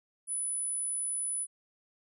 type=tone; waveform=sine; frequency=9970 Hz; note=D#9; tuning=2 cents sharp; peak=-29 dBFS; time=0.27-1.47 s; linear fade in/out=50 ms; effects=tanh soft clip ceiling -29 dBFS